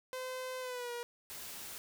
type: tone with pitch glide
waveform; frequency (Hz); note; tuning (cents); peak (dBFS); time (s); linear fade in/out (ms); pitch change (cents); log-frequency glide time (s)
sawtooth; 513 to 478.6; C5 to A#4; -34 to +46; -35; 0.13-1.03; 0; -120; 0.6-0.92
type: noise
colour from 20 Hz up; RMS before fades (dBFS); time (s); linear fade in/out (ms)
white; -46; 1.3-1.78; 0
effects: none